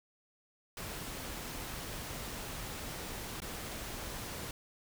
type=noise with dropouts; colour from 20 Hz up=pink; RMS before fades=-42 dBFS; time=0.77-4.51 s; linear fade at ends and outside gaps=2 ms; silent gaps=3.403-3.419 s; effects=none